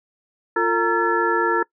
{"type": "tone cluster", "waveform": "sine", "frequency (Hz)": [348.1, 452.6, 927, 1351, 1724], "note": ["F4", "A4", "A#5", "E6", "A6"], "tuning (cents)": [-6, 49, -10, 42, -36], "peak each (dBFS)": -23, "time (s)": [0.56, 1.63], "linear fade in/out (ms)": 5, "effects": ["noise-tail reverb RT60 0.1 s tail -23 dB re dry"]}